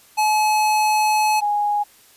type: tone pair in turn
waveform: square / sine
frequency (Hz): 855 / 827.3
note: A5 / G#5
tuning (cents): -50 / -7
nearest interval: minor second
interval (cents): 57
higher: first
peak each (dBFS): -16 / -17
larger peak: first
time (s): 0.17-1.41 / 1.41-1.84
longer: first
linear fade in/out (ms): 20
effects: white hiss -51 dBFS RMS until 2.16 s + resampled to 32000 Hz